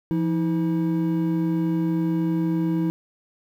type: tone pair together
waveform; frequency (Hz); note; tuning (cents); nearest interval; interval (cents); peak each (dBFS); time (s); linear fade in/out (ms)
triangle; 170 / 320.9; F3 / E4; -46 / -46; major seventh; 1100; -21 / -21; 0.11-2.9; 0
effects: 9-bit